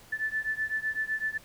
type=beating tone pair; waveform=sine; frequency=1750 / 1757.9 Hz; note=A6 / A6; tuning=-10 / -2 cents; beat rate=7.9 Hz; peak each=-31 / -32 dBFS; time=0.12-1.38 s; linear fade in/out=10 ms; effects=pink hiss -54 dBFS RMS until 1.44 s